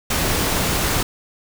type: noise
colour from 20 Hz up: pink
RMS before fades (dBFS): -20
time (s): 0.1-1.03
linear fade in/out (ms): 5
effects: none